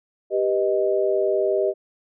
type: chord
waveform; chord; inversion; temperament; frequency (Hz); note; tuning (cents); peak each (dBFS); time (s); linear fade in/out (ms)
sine; G augmented; none; equal with one note detuned; 392 / 491.3 / 622.3; G4 / B4 / D#5; 0 / -9 / 0; -21 / -26 / -22; 0.3-1.74; 50
effects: none